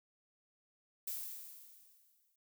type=noise with exponential decay; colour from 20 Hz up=violet; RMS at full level=-39 dBFS; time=1.07-2.36 s; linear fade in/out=5 ms; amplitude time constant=280 ms; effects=noise-tail reverb RT60 0.1 s tail -25 dB re dry